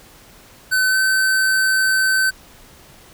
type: tone with pitch glide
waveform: square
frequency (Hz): 1518 to 1534.8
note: F#6 to G6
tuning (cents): +44 to -37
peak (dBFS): -15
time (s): 0.71-2.31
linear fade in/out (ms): 20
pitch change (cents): +19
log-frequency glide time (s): 0.9-0.96
effects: pink hiss -46 dBFS RMS until 3.13 s